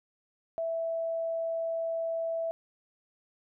sine tone, 659.3 Hz, E5, in tune, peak -29 dBFS, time 0.58-2.51 s, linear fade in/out 0 ms, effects none

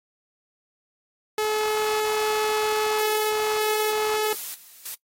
sawtooth tone, 428.8 Hz, A4, 45 cents flat, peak -18 dBFS, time 1.38-4.33 s, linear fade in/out 2 ms
blue noise with tremolo, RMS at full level -33 dBFS, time 2.98-4.95 s, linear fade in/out 10 ms, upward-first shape square, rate 1.6 Hz, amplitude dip 80%
effects noise-tail reverb RT60 0.1 s tail -22 dB re dry + AAC 48 kbps

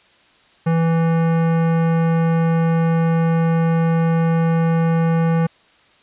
sine tone with hard clipping, 164.9 Hz, E3, 1 cent sharp, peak -16 dBFS, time 0.66-5.47 s, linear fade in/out 10 ms, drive 17 dB, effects white hiss -53 dBFS RMS until 6.02 s + resampled to 8000 Hz

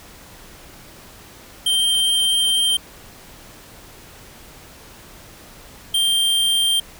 square tone pair in turn, 3152 / 3172 Hz, G7 / G7, +9 / +20 cents, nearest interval unison, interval 11 cents, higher second, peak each -16 dBFS, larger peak neither, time 1.66-2.77 / 5.94-6.8 s, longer first, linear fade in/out 5 ms, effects pink hiss -43 dBFS RMS until 6.99 s

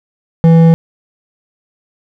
triangle tone with hard clipping, 164.81 Hz, E3, in tune, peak -5 dBFS, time 0.44-0.74 s, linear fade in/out 0 ms, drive 12 dB, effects none

